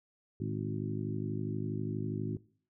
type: harmonic tone with a mistuned harmonic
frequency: 52.3 Hz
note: G#1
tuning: 13 cents sharp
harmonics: 2 / 3 / 4 / 5 / 6 / 7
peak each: -37 / -39 / -40 / -41 / -42 / -42 dBFS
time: 0.4-2.37 s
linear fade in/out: 5 ms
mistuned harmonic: 2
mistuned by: +81 cents
effects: noise-tail reverb RT60 0.5 s tail -20 dB re dry